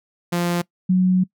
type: tone pair in turn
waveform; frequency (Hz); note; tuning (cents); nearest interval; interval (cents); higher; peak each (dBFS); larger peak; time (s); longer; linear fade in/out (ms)
sawtooth / sine; 173.9 / 184.24; F3 / F#3; -7 / -7; minor second; 100; second; -15 / -13; second; 0.32-0.62 / 0.89-1.24; second; 10
effects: noise-tail reverb RT60 0.1 s tail -22 dB re dry